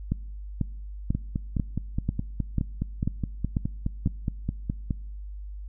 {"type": "two click trains", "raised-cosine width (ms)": 5, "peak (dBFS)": [-12, -14], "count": [9, 19], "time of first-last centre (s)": [[0.12, 4.061], [1.15, 4.908]], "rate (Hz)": [2.03, 4.79], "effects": ["noise-tail reverb RT60 0.9 s tail -24 dB re dry", "added 50 Hz sine -35 dBFS peak until 5.68 s"]}